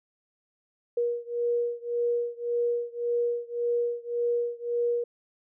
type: beating tone pair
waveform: sine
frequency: 475.9 / 477.7 Hz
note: A#4 / A#4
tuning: +36 / +42 cents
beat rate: 1.8 Hz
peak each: -28 / -29 dBFS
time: 0.97-5.04 s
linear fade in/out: 5 ms
effects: none